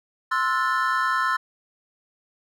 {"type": "chord", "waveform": "triangle", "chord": "F# half-diminished seventh", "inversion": "second", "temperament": "equal with one note detuned", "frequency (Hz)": [1046.5, 1318.5, 1447.8, 1760], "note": ["C6", "E6", "F#6", "A6"], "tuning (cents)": [0, 0, -38, 0], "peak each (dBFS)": [-23, -23, -26, -26], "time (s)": [0.31, 1.37], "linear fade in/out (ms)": 10, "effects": []}